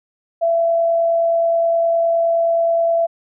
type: tone with amplitude modulation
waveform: sine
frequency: 670 Hz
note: E5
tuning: 28 cents sharp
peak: -12 dBFS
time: 0.41-3.07 s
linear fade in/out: 20 ms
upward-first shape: sine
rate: 49.6 Hz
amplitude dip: 25%
effects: none